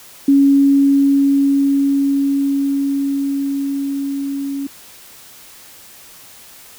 sine tone with level ramp, 277.9 Hz, C#4, 4 cents sharp, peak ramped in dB -7 to -20 dBFS, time 0.28-4.67 s, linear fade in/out 5 ms, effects white hiss -41 dBFS RMS until 6.78 s

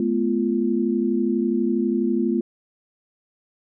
sine tone cluster, 215 / 247.2 / 345.1 Hz, A3 / B3 / F4, -40 / +2 / -21 cents, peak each -23 dBFS, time 0-2.41 s, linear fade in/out 2 ms, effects none

